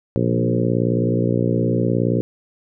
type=harmonic tone with a mistuned harmonic; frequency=59.2 Hz; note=A#1; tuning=27 cents sharp; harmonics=2 / 3 / 4 / 5 / 6 / 7 / 8 / 9; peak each=-21 / -23 / -24 / -25 / -26 / -26 / -27 / -28 dBFS; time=0.16-2.21 s; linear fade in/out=0 ms; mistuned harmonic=3; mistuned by=-16 cents; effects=none